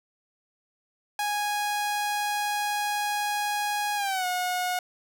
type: tone with pitch glide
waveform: sawtooth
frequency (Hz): 828 to 725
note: G#5 to F#5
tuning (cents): -5 to -35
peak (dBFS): -22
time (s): 1.19-4.79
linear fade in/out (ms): 2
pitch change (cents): -230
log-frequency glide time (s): 3.96-4.26
effects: none